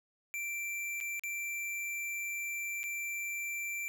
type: tone with dropouts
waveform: square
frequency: 2349 Hz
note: D7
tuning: in tune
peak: -36 dBFS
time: 0.34-3.88 s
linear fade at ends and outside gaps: 0 ms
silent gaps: 1.003-1.01 / 1.195-1.236 / 2.832-2.839 s
effects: none